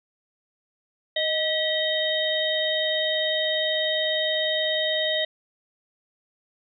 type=harmonic tone with a mistuned harmonic; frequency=622.3 Hz; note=D#5; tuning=in tune; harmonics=1 / 3 / 5 / 6; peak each=-26 / -29 / -30 / -26 dBFS; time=1.16-5.25 s; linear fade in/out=5 ms; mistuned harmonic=3; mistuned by=+64 cents; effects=none